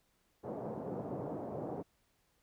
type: band-pass noise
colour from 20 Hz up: white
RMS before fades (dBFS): -41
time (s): 0.43-1.83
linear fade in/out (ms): 20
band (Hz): 110 to 670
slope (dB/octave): 24
effects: pink hiss -75 dBFS RMS until 2.42 s